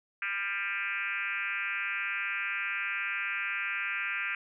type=tone with frequency modulation; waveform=sine; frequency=1975.5 Hz; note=B6; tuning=in tune; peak=-30 dBFS; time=0.22-4.35 s; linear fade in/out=2 ms; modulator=195 Hz; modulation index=3.2; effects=none